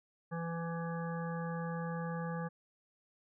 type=harmonic tone; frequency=167.4 Hz; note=E3; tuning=27 cents sharp; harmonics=1 / 3 / 5 / 7 / 9 / 10; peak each=-37 / -43 / -46 / -47 / -55 / -49 dBFS; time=0.31-2.49 s; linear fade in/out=20 ms; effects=none